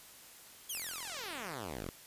5% pulse exponential sweep, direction down, 3421 to 37.77 Hz, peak -29 dBFS, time 0.69-1.9 s, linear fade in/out 10 ms
click train, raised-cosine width 0.3 ms, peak -32 dBFS, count 35, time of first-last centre 0.75-1.539 s, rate 43.1 Hz
effects white hiss -55 dBFS RMS until 2.06 s + resampled to 32000 Hz

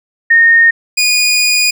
sine / 20% pulse tone pair in turn, 1842 / 2459 Hz, A#6 / D#7, -21 / -21 cents, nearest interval perfect fourth, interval 500 cents, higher second, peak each -4 dBFS, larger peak neither, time 0.3-0.71 / 0.97-1.71 s, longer second, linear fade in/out 10 ms, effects none

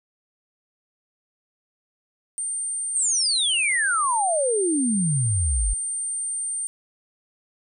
sine tone, 8870 Hz, C#9, in tune, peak -25 dBFS, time 2.38-6.67 s, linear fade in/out 0 ms
sine exponential sweep, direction down, 8870 to 46.85 Hz, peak -20 dBFS, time 2.95-5.74 s, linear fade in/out 10 ms
effects none

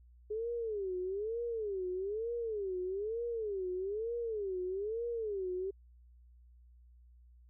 sine tone with vibrato, 415.3 Hz, G#4, in tune, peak -34 dBFS, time 0.3-5.71 s, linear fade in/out 10 ms, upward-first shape sine, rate 1.1 Hz, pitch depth 230 cents each way, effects added 60 Hz sine -57 dBFS peak until 7.49 s

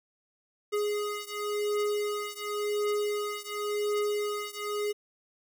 square beating tone pair, 415.3 / 416.22 Hz, G#4 / G#4, 0 / +4 cents, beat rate 0.92 Hz, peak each -32 / -33 dBFS, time 0.72-4.93 s, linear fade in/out 20 ms, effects none

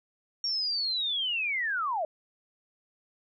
sine linear sweep, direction down, 5588 to 587 Hz, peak -27 dBFS, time 0.44-2.05 s, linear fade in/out 2 ms, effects none

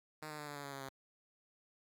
5% pulse tone with pitch steps, 154.2 / 151.29 / 148.43 / 145.63 / 142.88 / 140.18 / 137.54 / 134.94 Hz, D#3 / D#3 / D3 / D3 / D3 / C#3 / C#3 / C#3, -15 / -48 / +19 / -14 / -47 / +20 / -13 / -46 cents, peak -33 dBFS, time 0.22-0.892 s, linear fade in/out 5 ms, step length 84 ms, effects none

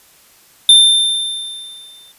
square tone with exponential decay, 3582 Hz, A7, 30 cents sharp, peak -3 dBFS, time 0.69-2.12 s, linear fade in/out 2 ms, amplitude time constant 310 ms, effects white hiss -48 dBFS RMS until 2.18 s + resampled to 32000 Hz

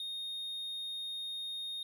triangle tone, 3700 Hz, A#7, 14 cents flat, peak -36 dBFS, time 0-1.83 s, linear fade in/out 2 ms, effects none

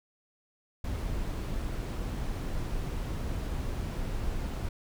brown noise, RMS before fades -33 dBFS, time 0.84-4.69 s, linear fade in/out 5 ms, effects none

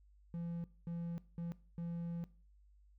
triangle tone bursts at uneven times, 169.9 Hz, F3, 47 cents flat, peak -37 dBFS, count 4, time 0.34-0.64 / 0.87-1.18 / 1.38-1.52 / 1.78-2.24 s, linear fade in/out 0 ms, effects noise-tail reverb RT60 0.4 s tail -19 dB re dry + added 50 Hz sine -62 dBFS peak until 2.98 s

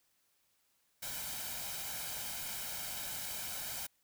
white noise with comb filter, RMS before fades -41 dBFS, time 1.02-3.87 s, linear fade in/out 10 ms, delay 1.3 ms, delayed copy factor +0.6, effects white hiss -75 dBFS RMS until 4.03 s

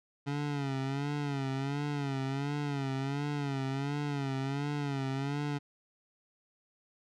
25% pulse tone with vibrato, 140 Hz, C#3, 18 cents sharp, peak -28 dBFS, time 0.26-5.59 s, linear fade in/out 20 ms, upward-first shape sine, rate 1.4 Hz, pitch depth 80 cents each way, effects low-pass 5000 Hz 12 dB/octave

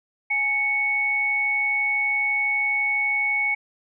sine tone pair together, 830.6 / 2217 Hz, G#5 / C#7, 0 / 0 cents, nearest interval octave + perfect fourth, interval 1700 cents, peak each -32 / -20 dBFS, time 0.3-3.55 s, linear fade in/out 10 ms, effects none

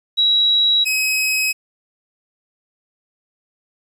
sine / sawtooth tone pair in turn, 3878 / 2545 Hz, B7 / D#7, -32 / +39 cents, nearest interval perfect fifth, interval 729 cents, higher first, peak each -12 / -13 dBFS, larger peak first, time 0.17-0.85 / 0.85-1.53 s, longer neither, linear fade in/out 20 ms, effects resampled to 32000 Hz + 8-bit

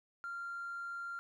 sine tone with hard clipping, 1387 Hz, F6, 12 cents flat, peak -40 dBFS, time 0.24-1.19 s, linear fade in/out 0 ms, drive 1 dB, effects none

